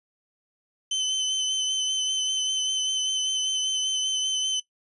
30% pulse tone with vibrato, 3056 Hz, G7, 45 cents flat, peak -21 dBFS, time 0.91-4.6 s, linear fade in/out 5 ms, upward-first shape sine, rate 5.1 Hz, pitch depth 18 cents each way, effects noise-tail reverb RT60 0.1 s tail -17 dB re dry + resampled to 24000 Hz

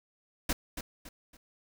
pink noise with echo, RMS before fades -29 dBFS, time 0.49-0.53 s, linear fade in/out 5 ms, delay 280 ms, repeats 3, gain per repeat -9 dB, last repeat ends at 1.37 s, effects none

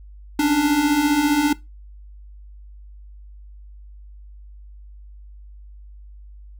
square beating tone pair, 281.3 / 296.3 Hz, C#4 / D4, +26 / +15 cents, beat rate 15 Hz, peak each -23 / -17 dBFS, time 0.39-1.53 s, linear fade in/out 5 ms, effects noise-tail reverb RT60 0.2 s tail -19 dB re dry + added 50 Hz sine -39 dBFS peak until 6.59 s

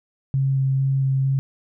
sine tone with vibrato, 134.8 Hz, C#3, 48 cents flat, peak -17 dBFS, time 0.34-1.39 s, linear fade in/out 0 ms, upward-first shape square, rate 2.2 Hz, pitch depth 8 cents each way, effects none

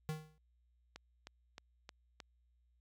square tone with exponential decay, 155.56 Hz, D#3, in tune, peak -35 dBFS, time 0.09-0.38 s, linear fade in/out 0 ms, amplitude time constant 63 ms
click train, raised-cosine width 0.2 ms, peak -31 dBFS, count 5, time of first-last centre 0.96-2.202 s, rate 3.22 Hz
effects added 60 Hz sine -70 dBFS peak until 2.8 s

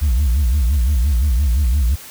sine tone with vibrato, 65.5 Hz, C2, 2 cents sharp, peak -10 dBFS, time 0.01-1.96 s, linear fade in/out 20 ms, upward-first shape sine, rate 5.8 Hz, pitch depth 250 cents each way, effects tanh soft clip ceiling -11 dBFS + white hiss -37 dBFS RMS until 2.1 s

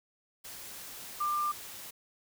sine tone in noise, 1192 Hz, D6, 25 cents sharp, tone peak -28 dBFS, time 1.2-1.52 s, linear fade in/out 10 ms, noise white, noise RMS -45 dBFS, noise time 0.44-1.91 s, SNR +14 dB, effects none

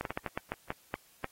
slowing click train, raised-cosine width 0.5 ms, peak -18 dBFS, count 10, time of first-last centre 0.01-1.244 s, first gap 42 ms, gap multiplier 1.28, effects white hiss -63 dBFS RMS until 1.31 s + AAC 48 kbps

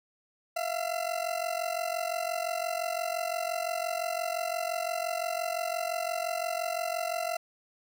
40% pulse ring-modulated tone, 679 Hz, F5, 49 cents flat, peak -26 dBFS, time 0.56-7.37 s, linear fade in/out 5 ms, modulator 22.9 Hz, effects 11-bit

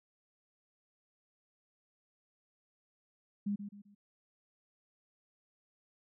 sine tone with echo, 203.4 Hz, G#3, 36 cents flat, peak -31 dBFS, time 3.46-3.56 s, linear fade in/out 10 ms, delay 130 ms, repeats 3, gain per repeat -9 dB, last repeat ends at 3.95 s, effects none

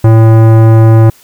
sine tone with tanh clipping, 112 Hz, A2, 31 cents sharp, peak -3 dBFS, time 0.04-1.1 s, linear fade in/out 5 ms, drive 18 dB, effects white hiss -42 dBFS RMS until 1.23 s

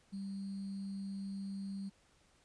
sine tone with sample-and-hold, 196 Hz, G3, in tune, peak -39 dBFS, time 0.12-1.9 s, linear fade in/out 20 ms, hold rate 4410 Hz, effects pink hiss -69 dBFS RMS until 2.44 s + resampled to 22050 Hz

